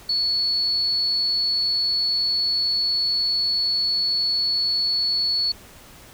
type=tone; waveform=sine; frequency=4411 Hz; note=C#8; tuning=9 cents flat; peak=-19 dBFS; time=0.09-5.52 s; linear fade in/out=5 ms; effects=pink hiss -46 dBFS RMS until 6.13 s